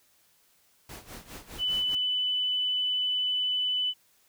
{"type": "noise with tremolo", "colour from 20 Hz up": "pink", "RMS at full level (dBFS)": -42, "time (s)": [0.89, 1.95], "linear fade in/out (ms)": 2, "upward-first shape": "sine", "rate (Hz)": 4.9, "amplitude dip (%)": 80}
{"type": "tone", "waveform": "sine", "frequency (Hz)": 2996, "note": "F#7", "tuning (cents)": 21, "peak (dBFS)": -25, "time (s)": [1.58, 3.94], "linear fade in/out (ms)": 50}
{"effects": ["white hiss -65 dBFS RMS until 4.28 s"]}